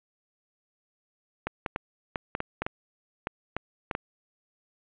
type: clicks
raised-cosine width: 0.5 ms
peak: -14 dBFS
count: 12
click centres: 1.47 / 1.662 / 1.761 / 2.158 / 2.351 / 2.404 / 2.62 / 2.665 / 3.271 / 3.566 / 3.912 / 3.951 s
effects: resampled to 8000 Hz + 7-bit